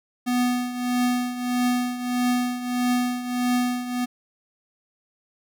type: tone with tremolo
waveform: square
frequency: 246.9 Hz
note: B3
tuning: in tune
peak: -19 dBFS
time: 0.26-4.06 s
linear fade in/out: 20 ms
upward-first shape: triangle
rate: 1.6 Hz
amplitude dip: 75%
effects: none